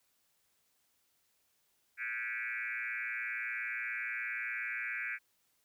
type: tone with frequency modulation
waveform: sine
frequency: 1954 Hz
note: B6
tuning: 19 cents flat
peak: -35 dBFS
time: 1.97-5.19 s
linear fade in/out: 50 ms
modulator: 117 Hz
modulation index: 4
effects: white hiss -75 dBFS RMS until 5.64 s